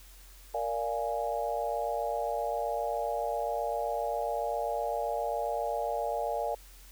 sine chord, Bb dominant seventh, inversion none, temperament equal with one note detuned, 466.2 / 587.3 / 694.8 / 830.6 Hz, Bb4 / D5 / F5 / Ab5, 0 / 0 / -9 / 0 cents, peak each -36 / -34 / -34 / -35 dBFS, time 0.54-6.55 s, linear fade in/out 5 ms, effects added 45 Hz sine -51 dBFS peak until 6.91 s + white hiss -56 dBFS RMS until 6.91 s

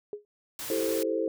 sine tone with exponential decay, 415.3 Hz, G#4, in tune, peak -29 dBFS, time 0.13-0.25 s, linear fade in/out 1 ms, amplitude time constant 26 ms
white noise, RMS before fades -37 dBFS, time 0.59-1.03 s, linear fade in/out 2 ms
sine chord, A minor seventh, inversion second, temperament equal, 329.6 / 392 / 440 / 523.3 Hz, E4 / G4 / A4 / C5, 0 / 0 / 0 / 0 cents, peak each -31 / -34 / -30 / -31 dBFS, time 0.7-1.28 s, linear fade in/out 2 ms
effects none

